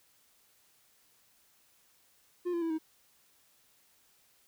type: tone with pitch steps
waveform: triangle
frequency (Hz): 354.1 / 341.2 / 328.9 / 316.9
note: F4 / F4 / E4 / D#4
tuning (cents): +24 / -40 / -4 / +32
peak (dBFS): -28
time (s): 2.45-2.786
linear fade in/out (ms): 20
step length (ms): 84
effects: white hiss -67 dBFS RMS until 4.47 s